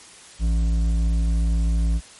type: tone with hard clipping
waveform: sine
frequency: 55.8 Hz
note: A1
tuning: 25 cents sharp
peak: -19 dBFS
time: 0.39-2.01 s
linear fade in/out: 50 ms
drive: 8 dB
effects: white hiss -45 dBFS RMS until 2.19 s + MP3 48 kbps